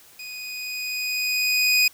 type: tone with level ramp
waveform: 25% pulse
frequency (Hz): 2489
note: D#7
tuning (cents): 0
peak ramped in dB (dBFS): -31 to -11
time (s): 0.19-1.88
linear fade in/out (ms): 5
effects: white hiss -51 dBFS RMS until 1.93 s